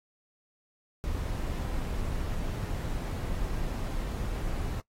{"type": "noise", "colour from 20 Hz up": "brown", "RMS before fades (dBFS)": -32, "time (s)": [1.04, 4.8], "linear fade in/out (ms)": 0, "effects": ["noise-tail reverb RT60 0.1 s tail -19 dB re dry", "AAC 48 kbps"]}